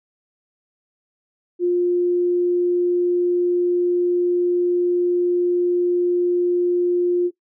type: tone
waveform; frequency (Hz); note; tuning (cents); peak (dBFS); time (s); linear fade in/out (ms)
sine; 353.4; F4; +21; -15; 1.59-7.31; 50
effects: noise-tail reverb RT60 0.1 s tail -18 dB re dry